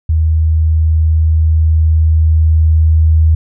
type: tone with level ramp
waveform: sine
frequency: 79.4 Hz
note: D#2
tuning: 36 cents sharp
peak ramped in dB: -8 to -5 dBFS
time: 0.09-3.35 s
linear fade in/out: 5 ms
effects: none